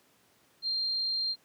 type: tone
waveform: sine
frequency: 4186 Hz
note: C8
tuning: in tune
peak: -28 dBFS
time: 0.62-1.36 s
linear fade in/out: 50 ms
effects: pink hiss -65 dBFS RMS until 1.44 s + high-pass 150 Hz 12 dB/octave